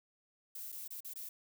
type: noise with dropouts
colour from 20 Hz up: violet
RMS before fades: -45 dBFS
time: 0.55-1.29 s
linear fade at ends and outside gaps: 5 ms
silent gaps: 0.72-0.724 / 0.879-0.905 / 1.006-1.046 / 1.137-1.157 s
effects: none